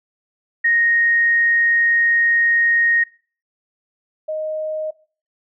sine tone pair in turn, 1864.7 / 622.3 Hz, A#6 / D#5, 0 / 0 cents, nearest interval octave + perfect fifth, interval 1900 cents, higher first, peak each -13 / -21 dBFS, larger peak first, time 0.64-3.04 / 4.28-4.91 s, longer first, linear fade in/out 10 ms, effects noise-tail reverb RT60 0.4 s tail -20 dB re dry

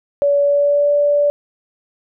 sine tone with pitch glide, 570 to 580.6 Hz, C#5 to D5, +48 to -20 cents, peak -11 dBFS, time 0.22-1.3 s, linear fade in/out 0 ms, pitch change +32 cents, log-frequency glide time 0.39-0.92 s, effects none

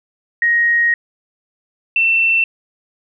sine tone pair in turn, 1878 / 2686 Hz, A#6 / E7, +12 / +32 cents, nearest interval tritone, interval 620 cents, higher second, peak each -11 dBFS, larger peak neither, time 0.42-0.94 / 1.96-2.44 s, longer first, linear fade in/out 2 ms, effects none

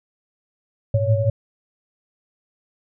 sine tone cluster, 104.4 / 109.7 / 115.6 / 559 Hz, G#2 / A2 / A#2 / C#5, +10 / -5 / -14 / +14 cents, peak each -19 / -24 / -22 / -22 dBFS, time 0.94-1.3 s, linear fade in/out 5 ms, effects none

